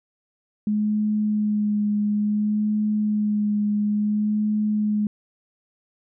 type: tone with vibrato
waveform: sine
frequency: 210 Hz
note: G#3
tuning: 19 cents sharp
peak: -19 dBFS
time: 0.67-5.07 s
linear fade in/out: 2 ms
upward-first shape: sine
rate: 0.58 Hz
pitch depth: 17 cents each way
effects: none